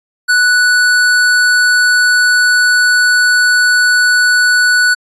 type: tone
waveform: square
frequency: 1480 Hz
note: F#6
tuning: in tune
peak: -8 dBFS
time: 0.28-4.95 s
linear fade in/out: 20 ms
effects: resampled to 22050 Hz